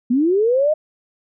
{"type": "linear sweep", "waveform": "sine", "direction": "up", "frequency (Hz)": [230.5, 631], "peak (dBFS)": -13, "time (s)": [0.1, 0.74], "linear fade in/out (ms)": 10, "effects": []}